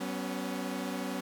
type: chord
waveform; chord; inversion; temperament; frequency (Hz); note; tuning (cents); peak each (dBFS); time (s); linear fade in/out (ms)
sawtooth; F# suspended fourth; none; equal with one note detuned; 189.54 / 246.9 / 277.2; F#3 / B3 / C#4; +42 / 0 / 0; -34; 0-1.21; 10
effects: none